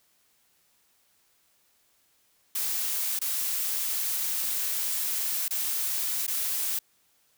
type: noise with dropouts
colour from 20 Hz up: blue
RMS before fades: -29 dBFS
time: 2.55-6.79 s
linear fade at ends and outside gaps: 5 ms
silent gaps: 3.191-3.214 / 5.482-5.507 / 6.267-6.278 s
effects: white hiss -67 dBFS RMS until 7.37 s